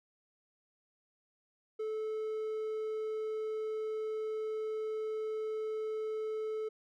triangle tone, 435 Hz, A4, 20 cents flat, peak -32 dBFS, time 1.79-6.69 s, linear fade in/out 10 ms, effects none

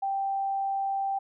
sine tone, 784 Hz, G5, in tune, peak -26 dBFS, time 0.02-1.19 s, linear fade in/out 10 ms, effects none

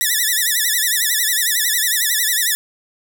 5% pulse tone with vibrato, 1843 Hz, A#6, 20 cents flat, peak -5 dBFS, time 0.01-2.55 s, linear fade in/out 0 ms, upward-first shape sine, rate 11 Hz, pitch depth 140 cents each way, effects none

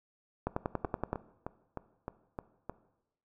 two click trains, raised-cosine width 1 ms, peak -17 / -23 dBFS, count 8 / 7, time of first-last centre 0.47-1.13 / 0.85-2.696 s, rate 10.6 / 3.25 Hz, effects noise-tail reverb RT60 0.9 s tail -17 dB re dry

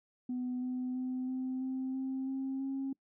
sine tone with pitch steps, 250 / 252.8 / 255.5 / 258.4 / 261.2 / 264.1 / 267 / 270 Hz, B3 / B3 / C4 / C4 / C4 / C4 / C4 / C#4, +21 / +41 / -41 / -21 / -3 / +16 / +35 / -45 cents, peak -32 dBFS, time 0.29-2.93 s, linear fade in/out 5 ms, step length 330 ms, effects noise-tail reverb RT60 0.1 s tail -25 dB re dry + tanh soft clip ceiling -30 dBFS

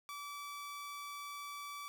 sawtooth tone, 1154 Hz, D6, 31 cents flat, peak -40 dBFS, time 0.09-1.88 s, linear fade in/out 0 ms, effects none

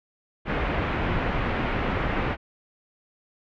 pink low-pass noise, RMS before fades -26 dBFS, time 0.45-2.37 s, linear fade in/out 50 ms, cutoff 2500 Hz, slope 24 dB/octave, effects none

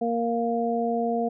harmonic tone, 233.1 Hz, A#3, in tune, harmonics 1 / 2 / 3, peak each -27 / -27 / -27 dBFS, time 0.01-1.29 s, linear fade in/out 10 ms, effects none

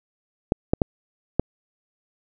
clicks, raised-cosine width 2 ms, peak -4 dBFS, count 4, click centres 0.521 / 0.735 / 0.818 / 1.396 s, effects none

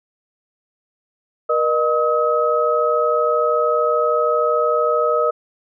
sine tone cluster, 476.9 / 610 / 1275 Hz, A#4 / D#5 / D#6, +39 / -34 / +42 cents, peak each -19 dBFS, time 1.49-5.31 s, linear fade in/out 10 ms, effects none

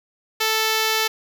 5% pulse tone, 440 Hz, A4, in tune, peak -7 dBFS, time 0.4-1.08 s, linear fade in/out 10 ms, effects none

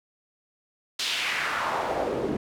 pink noise with band-pass filter sweep, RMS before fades -28 dBFS, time 0.99-2.37 s, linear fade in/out 5 ms, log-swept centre 4100 to 290 Hz, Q 2, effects none

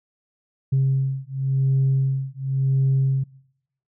sine beating tone pair, 134 / 134.93 Hz, C3 / C#3, +42 / -46 cents, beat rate 0.93 Hz, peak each -20 dBFS, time 0.72-3.24 s, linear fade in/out 10 ms, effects noise-tail reverb RT60 0.8 s tail -23 dB re dry + tanh soft clip ceiling -13 dBFS

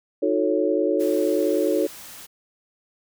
sine chord, D# half-diminished seventh, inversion none, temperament equal with one note detuned, 311.1 / 361.5 / 440 / 554.4 Hz, D#4 / F#4 / A4 / C#5, 0 / -40 / 0 / 0 cents, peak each -24 dBFS, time 0.22-1.87 s, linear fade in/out 10 ms
white noise, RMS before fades -41 dBFS, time 0.99-2.27 s, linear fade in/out 20 ms
effects none

